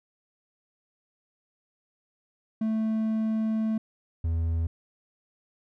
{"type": "tone pair in turn", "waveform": "triangle", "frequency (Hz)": [220, 82.41], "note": ["A3", "E2"], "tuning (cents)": [0, 0], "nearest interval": "octave + perfect fourth", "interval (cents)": 1700, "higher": "first", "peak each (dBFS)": -22, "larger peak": "neither", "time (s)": [[2.61, 3.78], [4.24, 4.67]], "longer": "first", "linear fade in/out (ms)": 5, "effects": []}